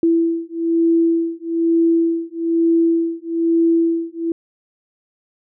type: beating tone pair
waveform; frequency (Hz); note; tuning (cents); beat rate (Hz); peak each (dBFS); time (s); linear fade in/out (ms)
sine; 331.9 / 333; E4 / E4; +12 / +18; 1.1; -17; 0.03-4.32; 2
effects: none